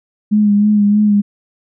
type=tone with vibrato; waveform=sine; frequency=207.6 Hz; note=G#3; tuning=in tune; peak=-8 dBFS; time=0.31-1.22 s; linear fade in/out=20 ms; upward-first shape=sine; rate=3.2 Hz; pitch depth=33 cents each way; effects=none